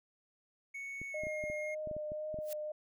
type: tone with pitch glide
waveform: triangle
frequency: 2217 to 2140 Hz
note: C#7 to C7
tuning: 0 to +38 cents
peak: -39 dBFS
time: 0.74-1.75 s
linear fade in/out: 10 ms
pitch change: -62 cents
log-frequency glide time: 1.09-1.27 s
type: clicks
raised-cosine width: 3 ms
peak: -34 dBFS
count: 11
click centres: 1.016 / 1.236 / 1.269 / 1.439 / 1.5 / 1.873 / 1.913 / 1.966 / 2.119 / 2.343 / 2.388 s
type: tone with vibrato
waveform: sine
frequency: 611 Hz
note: D#5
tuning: 32 cents flat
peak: -37 dBFS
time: 1.14-2.72 s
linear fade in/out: 5 ms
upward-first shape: sine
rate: 1.9 Hz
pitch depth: 16 cents each way
type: noise with exponential growth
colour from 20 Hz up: blue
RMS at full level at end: -41 dBFS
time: 2.41-2.53 s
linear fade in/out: 1 ms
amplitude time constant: 26 ms
effects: none